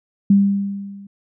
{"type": "tone with level ramp", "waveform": "sine", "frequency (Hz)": 199, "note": "G3", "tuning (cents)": 26, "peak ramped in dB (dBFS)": [-7, -36], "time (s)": [0.3, 1.07], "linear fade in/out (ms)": 5, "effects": []}